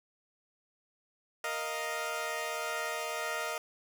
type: chord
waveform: 15% pulse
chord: Bb suspended fourth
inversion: none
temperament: equal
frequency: 466.2 / 622.3 / 698.5 Hz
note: Bb4 / Eb5 / F5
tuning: 0 / 0 / 0 cents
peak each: -33 / -30 / -33 dBFS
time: 1.44-3.58 s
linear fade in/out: 2 ms
effects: none